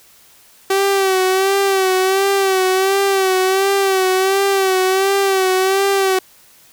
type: tone with vibrato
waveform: sawtooth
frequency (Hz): 384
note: G4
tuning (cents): -36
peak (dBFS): -9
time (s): 0.7-6.19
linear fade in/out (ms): 5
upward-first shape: sine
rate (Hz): 1.4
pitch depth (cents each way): 52
effects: white hiss -48 dBFS RMS until 6.72 s